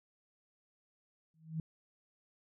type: tone with exponential growth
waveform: sine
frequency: 160 Hz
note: D#3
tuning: 49 cents sharp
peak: -31 dBFS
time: 1.34-1.6 s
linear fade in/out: 2 ms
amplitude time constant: 55 ms
effects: none